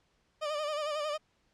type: tone with vibrato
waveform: 30% pulse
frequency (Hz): 601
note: D5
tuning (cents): +40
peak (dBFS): -29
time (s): 0.41-1.18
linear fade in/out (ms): 20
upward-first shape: sine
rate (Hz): 11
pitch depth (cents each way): 62
effects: pink hiss -72 dBFS RMS until 1.53 s + low-pass 6000 Hz 12 dB/octave